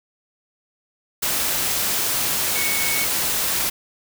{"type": "tone in noise", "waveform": "sine", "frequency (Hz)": 2217, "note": "C#7", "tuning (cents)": 0, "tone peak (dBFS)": -25, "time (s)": [2.55, 3.05], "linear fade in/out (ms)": 10, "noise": "white", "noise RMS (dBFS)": -22, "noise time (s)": [1.22, 3.7], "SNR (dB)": -6, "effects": []}